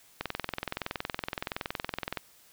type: click train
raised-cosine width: 0.3 ms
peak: -15 dBFS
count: 43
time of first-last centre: 0.21-2.173 s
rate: 21.4 Hz
effects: white hiss -59 dBFS RMS until 2.52 s